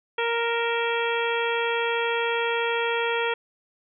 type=harmonic tone with a mistuned harmonic; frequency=466.2 Hz; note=A#4; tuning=in tune; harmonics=1 / 2 / 3 / 4 / 5 / 6 / 7; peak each=-26 / -29 / -31 / -32 / -33 / -34 / -34 dBFS; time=0.18-3.34 s; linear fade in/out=5 ms; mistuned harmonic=6; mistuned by=-71 cents; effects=none